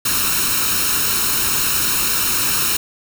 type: noise with comb filter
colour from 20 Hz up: white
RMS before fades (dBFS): -18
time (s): 0.05-2.77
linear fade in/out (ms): 5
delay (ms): 0.74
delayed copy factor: +0.7
effects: none